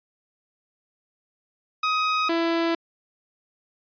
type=tone pair in turn; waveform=sawtooth; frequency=1259 / 333.5 Hz; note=D#6 / E4; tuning=+20 / +20 cents; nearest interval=octave + major seventh; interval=2300 cents; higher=first; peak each=-17 dBFS; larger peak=neither; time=1.83-2.29 / 2.29-2.75 s; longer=neither; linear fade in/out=5 ms; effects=resampled to 11025 Hz